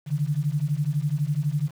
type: beating tone pair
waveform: sine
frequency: 141.4 / 153.4 Hz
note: C#3 / D#3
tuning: +35 / -24 cents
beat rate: 12 Hz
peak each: -25 dBFS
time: 0.06-1.71 s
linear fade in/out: 50 ms
effects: 8-bit